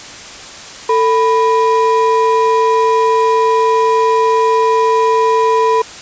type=ring-modulated tone; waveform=triangle; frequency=718 Hz; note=F5; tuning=48 cents sharp; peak=-4 dBFS; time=0.89-5.82 s; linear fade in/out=5 ms; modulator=272 Hz; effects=white hiss -31 dBFS RMS until 6.01 s + resampled to 16000 Hz